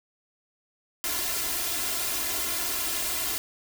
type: noise with comb filter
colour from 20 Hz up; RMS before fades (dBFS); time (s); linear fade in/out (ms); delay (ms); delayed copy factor
white; -29; 1.04-3.38; 0; 2.9; +1
effects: none